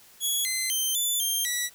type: tone with pitch steps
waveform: 10% pulse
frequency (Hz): 3357 / 2057 / 3115 / 3501 / 3181 / 1948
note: G#7 / C7 / G7 / A7 / G7 / B6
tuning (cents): +18 / -30 / -12 / -9 / +25 / -24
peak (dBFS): -17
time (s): 0.2-1.7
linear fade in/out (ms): 50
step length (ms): 250
effects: white hiss -54 dBFS RMS until 1.74 s